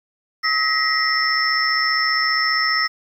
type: tone cluster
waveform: sine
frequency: 1280 / 1903 / 2038 / 5310 Hz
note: D#6 / A#6 / C7 / E8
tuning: +49 / +35 / -46 / +12 cents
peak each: -22 / -21 / -25 / -21 dBFS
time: 0.43-2.88 s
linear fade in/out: 20 ms
effects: 8-bit